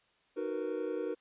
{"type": "chord", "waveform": "triangle", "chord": "B major seventh", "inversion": "first", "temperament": "just", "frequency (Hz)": [308.7, 370.4, 463, 493.9], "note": ["D#4", "F#4", "A#4", "B4"], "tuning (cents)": [-14, 2, -12, 0], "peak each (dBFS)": [-38, -37, -35, -38], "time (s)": [0.36, 1.15], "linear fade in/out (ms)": 20, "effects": ["white hiss -70 dBFS RMS until 1.2 s", "resampled to 8000 Hz"]}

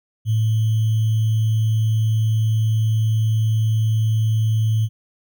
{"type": "tone with sample-and-hold", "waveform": "sine", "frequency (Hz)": 110, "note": "A2", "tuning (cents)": 0, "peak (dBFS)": -15, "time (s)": [0.25, 4.89], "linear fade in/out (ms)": 50, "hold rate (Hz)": 3150, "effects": []}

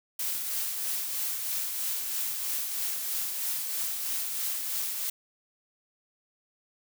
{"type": "noise with tremolo", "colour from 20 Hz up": "blue", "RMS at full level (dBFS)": -30, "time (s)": [0.19, 5.1], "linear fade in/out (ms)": 5, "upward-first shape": "triangle", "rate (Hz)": 3.1, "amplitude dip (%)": 40, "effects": []}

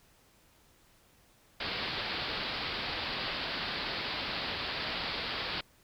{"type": "low-pass noise", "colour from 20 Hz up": "white", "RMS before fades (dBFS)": -36, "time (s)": [1.6, 5.61], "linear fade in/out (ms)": 5, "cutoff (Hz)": 4800, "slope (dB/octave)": 96, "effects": ["pink hiss -64 dBFS RMS until 5.83 s"]}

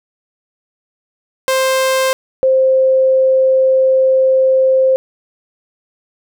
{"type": "tone pair in turn", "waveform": ["sawtooth", "sine"], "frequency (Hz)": [525, 525], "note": ["C5", "C5"], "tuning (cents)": [6, 6], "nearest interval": "unison", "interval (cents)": 0, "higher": "neither", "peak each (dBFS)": -8, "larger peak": "neither", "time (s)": [[1.48, 2.13], [2.43, 4.96]], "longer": "second", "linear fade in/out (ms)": 0, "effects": []}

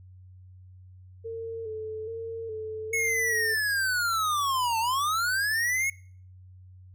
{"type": "tone with vibrato", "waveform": "sine", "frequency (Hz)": 445.1, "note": "A4", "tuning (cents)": 20, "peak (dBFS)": -32, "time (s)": [1.24, 3.55], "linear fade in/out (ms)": 20, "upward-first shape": "square", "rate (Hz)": 1.2, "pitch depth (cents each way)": 36}
{"type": "linear two-way sweep", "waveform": "square", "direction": "down then up", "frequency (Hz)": [2200, 880, 2200], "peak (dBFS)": -25, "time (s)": [2.93, 5.9], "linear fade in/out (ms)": 5, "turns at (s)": 4.79}
{"effects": ["noise-tail reverb RT60 0.5 s tail -22 dB re dry", "added 92 Hz sine -47 dBFS peak until 6.94 s"]}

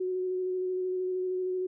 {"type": "tone with vibrato", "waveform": "sine", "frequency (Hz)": 368.7, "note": "F#4", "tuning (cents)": -6, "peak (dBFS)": -28, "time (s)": [0, 1.67], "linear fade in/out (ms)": 10, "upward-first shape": "square", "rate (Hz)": 13, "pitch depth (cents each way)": 12, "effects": []}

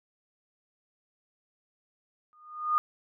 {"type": "tone with exponential growth", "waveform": "sine", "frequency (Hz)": 1225, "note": "D#6", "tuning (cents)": -27, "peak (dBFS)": -19, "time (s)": [2.33, 2.78], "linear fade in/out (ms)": 0, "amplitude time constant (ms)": 97, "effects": []}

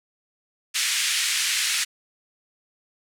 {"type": "band-pass noise", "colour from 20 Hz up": "pink", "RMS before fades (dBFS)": -24, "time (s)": [0.74, 1.85], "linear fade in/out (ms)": 20, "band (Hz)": [1900, 10000], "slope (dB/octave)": 24, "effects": []}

